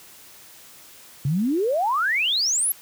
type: exponential sweep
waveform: sine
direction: up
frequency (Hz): 130 to 11840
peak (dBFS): -19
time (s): 1.25-2.72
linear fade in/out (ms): 2
effects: white hiss -47 dBFS RMS until 2.81 s + high-pass 60 Hz 12 dB/octave